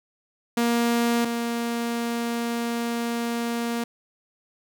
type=tone pair in turn; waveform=sawtooth; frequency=235.5 / 234.6 Hz; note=A#3 / A#3; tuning=+18 / +11 cents; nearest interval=unison; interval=7 cents; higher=first; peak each=-16 / -21 dBFS; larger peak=first; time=0.57-1.25 / 1.25-3.84 s; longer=second; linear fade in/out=5 ms; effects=none